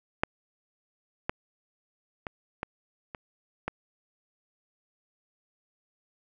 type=clicks; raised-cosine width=0.5 ms; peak=-8 / -12 / -19 / -16 / -23 / -15 dBFS; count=6; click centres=0.235 / 1.295 / 2.268 / 2.631 / 3.148 / 3.68 s; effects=none